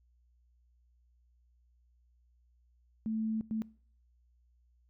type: tone bursts at uneven times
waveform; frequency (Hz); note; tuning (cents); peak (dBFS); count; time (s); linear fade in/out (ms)
sine; 220; A3; 0; -31; 2; 3.06-3.41 / 3.51-3.62; 0
effects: noise-tail reverb RT60 0.5 s tail -23 dB re dry + added 60 Hz sine -65 dBFS peak until 4.89 s